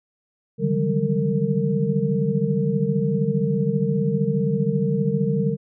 sine tone cluster, 142.5 / 155.4 / 186.5 / 201.6 / 456.8 Hz, C#3 / D#3 / F#3 / G3 / A#4, +48 / -2 / +14 / +49 / -35 cents, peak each -25 dBFS, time 0.58-5.57 s, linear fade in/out 50 ms, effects none

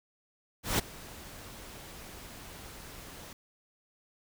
pink noise with ADSR envelope, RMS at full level -26 dBFS, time 0.63-3.33 s, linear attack 160 ms, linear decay 11 ms, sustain -21 dB, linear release 3 ms, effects none

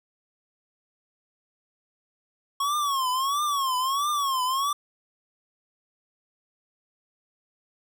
square tone with vibrato, 1098 Hz, C#6, 17 cents flat, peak -24 dBFS, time 2.6-4.73 s, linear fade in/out 5 ms, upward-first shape triangle, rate 1.5 Hz, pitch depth 170 cents each way, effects none

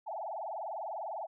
sine tone with vibrato, 753 Hz, F#5, 30 cents sharp, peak -36 dBFS, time 0.06-1.27 s, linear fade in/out 20 ms, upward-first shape sine, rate 20 Hz, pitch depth 300 cents each way, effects none

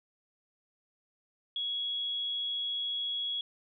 sine tone, 3338 Hz, G#7, 8 cents sharp, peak -31 dBFS, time 1.56-3.41 s, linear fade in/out 2 ms, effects none

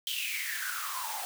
white noise with high-pass filter sweep, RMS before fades -35 dBFS, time 0.07-1.25 s, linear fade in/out 0 ms, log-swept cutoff 3200 to 730 Hz, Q 9.5, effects none

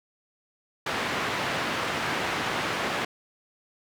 white band-pass noise, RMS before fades -29 dBFS, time 0.86-3.05 s, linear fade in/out 5 ms, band 100 to 2100 Hz, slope 12 dB/octave, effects none

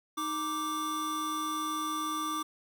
square tone pair together, 311.1 / 1174.7 Hz, D#4 / D6, 0 / 0 cents, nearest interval octave + major seventh, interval 2300 cents, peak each -38 / -33 dBFS, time 0.17-2.43 s, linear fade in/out 10 ms, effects none

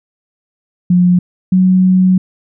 sine tone pair in turn, 178.5 / 185.36 Hz, F3 / F#3, +38 / +3 cents, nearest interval minor second, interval 65 cents, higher second, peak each -6 dBFS, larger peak neither, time 0.9-1.19 / 1.52-2.18 s, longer second, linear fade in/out 5 ms, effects none

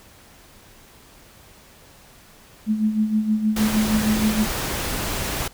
sine tone with tremolo, 215.5 Hz, A3, 36 cents flat, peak -15 dBFS, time 2.66-4.47 s, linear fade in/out 50 ms, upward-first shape sine, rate 6.4 Hz, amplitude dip 65%
pink noise, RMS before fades -26 dBFS, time 3.56-5.48 s, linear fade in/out 5 ms
effects pink hiss -49 dBFS RMS until 5.53 s

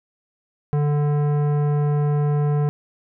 sine tone with tanh clipping, 146.83 Hz, D3, in tune, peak -19 dBFS, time 0.73-2.69 s, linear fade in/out 0 ms, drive 15 dB, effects none

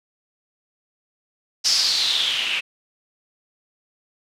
blue noise with low-pass filter sweep, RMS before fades -21 dBFS, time 1.64-2.61 s, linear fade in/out 20 ms, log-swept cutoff 5400 to 2600 Hz, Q 6.2, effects none

